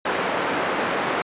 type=band-pass noise; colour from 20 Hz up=pink; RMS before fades=-24 dBFS; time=0.05-1.22 s; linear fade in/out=5 ms; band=350 to 2000 Hz; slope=12 dB/octave; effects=resampled to 8000 Hz